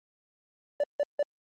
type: tone bursts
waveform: triangle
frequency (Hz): 581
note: D5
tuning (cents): -19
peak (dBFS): -20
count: 3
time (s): 0.8-1.228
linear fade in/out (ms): 2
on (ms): 36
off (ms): 160
effects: tanh soft clip ceiling -17 dBFS + Opus 24 kbps